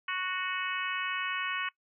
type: harmonic tone with a mistuned harmonic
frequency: 369.7 Hz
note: F#4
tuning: 1 cent flat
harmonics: 3 / 4 / 5 / 6 / 7 / 8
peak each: -36 / -37 / -38 / -39 / -39 / -40 dBFS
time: 0.08-1.69 s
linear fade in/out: 5 ms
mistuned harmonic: 7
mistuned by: -15 cents
effects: noise-tail reverb RT60 0.1 s tail -21 dB re dry